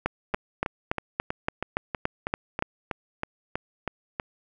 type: two click trains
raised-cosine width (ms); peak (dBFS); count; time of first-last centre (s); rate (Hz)
0.5; -13 / -9; 13 / 10; 0.34-4.199 / 0.06-2.624; 3.11 / 3.51
effects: none